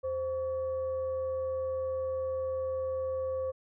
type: tone with frequency modulation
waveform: sine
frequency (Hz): 523.3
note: C5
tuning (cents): 0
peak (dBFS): -30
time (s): 0.03-3.52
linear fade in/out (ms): 20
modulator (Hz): 608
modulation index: 0.32
effects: none